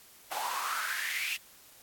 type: noise with high-pass filter sweep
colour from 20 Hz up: pink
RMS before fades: -34 dBFS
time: 0.31-1.37 s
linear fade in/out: 10 ms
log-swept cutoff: 760 to 2700 Hz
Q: 6.4
effects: white hiss -56 dBFS RMS until 1.82 s + AAC 64 kbps